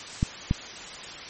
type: clicks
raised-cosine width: 5 ms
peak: -9 dBFS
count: 2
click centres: 0.229 / 0.511 s
effects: white hiss -39 dBFS RMS until 1.29 s + MP3 32 kbps